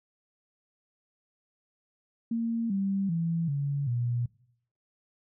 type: tone with pitch steps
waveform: sine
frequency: 230 / 195.65 / 166.44 / 141.58 / 120.44 Hz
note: A#3 / G3 / E3 / C#3 / B2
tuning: -23 / -3 / +17 / +37 / -43 cents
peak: -26 dBFS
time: 2.31-4.26 s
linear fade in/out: 5 ms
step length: 390 ms
effects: noise-tail reverb RT60 0.7 s tail -22 dB re dry